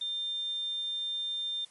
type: tone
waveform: sine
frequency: 3600 Hz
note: A7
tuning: 39 cents sharp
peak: -31 dBFS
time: 0.01-1.65 s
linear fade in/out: 5 ms
effects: white hiss -59 dBFS RMS until 1.7 s + MP3 48 kbps